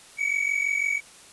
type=tone pair together; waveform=triangle; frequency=2242 / 2288 Hz; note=C#7 / D7; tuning=+19 / -46 cents; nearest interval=unison; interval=35 cents; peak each=-24 dBFS; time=0.17-1.01 s; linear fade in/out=50 ms; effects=white hiss -49 dBFS RMS until 1.32 s + resampled to 24000 Hz